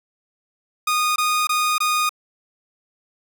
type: tone bursts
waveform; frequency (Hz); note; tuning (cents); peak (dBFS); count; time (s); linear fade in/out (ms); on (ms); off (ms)
sawtooth; 1233; D#6; -16; -14; 4; 0.87-2.093; 5; 290; 21
effects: none